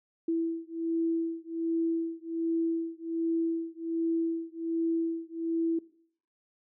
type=beating tone pair; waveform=sine; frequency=329.6 / 330.9 Hz; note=E4 / E4; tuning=0 / +7 cents; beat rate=1.3 Hz; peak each=-31 dBFS; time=0.28-5.79 s; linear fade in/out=5 ms; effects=noise-tail reverb RT60 0.6 s tail -20 dB re dry